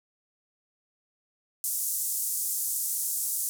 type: band-pass noise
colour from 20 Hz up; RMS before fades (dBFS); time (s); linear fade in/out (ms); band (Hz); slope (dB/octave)
white; -30; 1.64-3.49; 0; 7000 to 14000; 24
effects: none